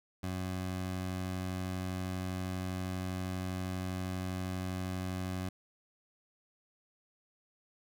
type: tone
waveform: 20% pulse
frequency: 92.5 Hz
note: F#2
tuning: in tune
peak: -30 dBFS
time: 0.23-5.49 s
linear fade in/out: 5 ms
effects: none